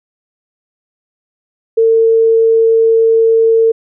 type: tone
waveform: sine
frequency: 451.7 Hz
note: A4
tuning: 45 cents sharp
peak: -6 dBFS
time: 1.77-3.72 s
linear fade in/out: 10 ms
effects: none